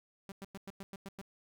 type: tone bursts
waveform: sawtooth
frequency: 195.5 Hz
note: G3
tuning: 4 cents flat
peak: -39 dBFS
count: 8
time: 0.29-1.214 s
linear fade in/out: 0 ms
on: 28 ms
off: 100 ms
effects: none